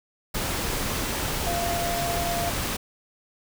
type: tone in noise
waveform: sine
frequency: 690 Hz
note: F5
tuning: 21 cents flat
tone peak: -27 dBFS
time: 1.46-2.5 s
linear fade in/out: 10 ms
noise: pink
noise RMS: -28 dBFS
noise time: 0.34-2.77 s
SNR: -2 dB
effects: none